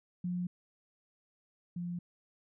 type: tone pair in turn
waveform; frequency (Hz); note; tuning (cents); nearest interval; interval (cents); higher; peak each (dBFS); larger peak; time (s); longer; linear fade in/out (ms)
sine; 178.2 / 174.73; F3 / F3; +35 / +1; unison; 34; first; -32 / -35; first; 0.24-0.47 / 1.76-1.99; neither; 5
effects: none